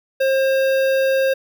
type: tone with notch filter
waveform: square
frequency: 534 Hz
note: C5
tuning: 35 cents sharp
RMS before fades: -17 dBFS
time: 0.2-1.34 s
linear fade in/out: 10 ms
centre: 7700 Hz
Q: 0.52
effects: none